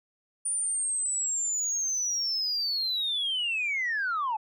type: linear sweep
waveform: sine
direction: down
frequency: 9400 to 830.6 Hz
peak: -25 dBFS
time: 0.45-4.37 s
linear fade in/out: 10 ms
effects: tanh soft clip ceiling -23 dBFS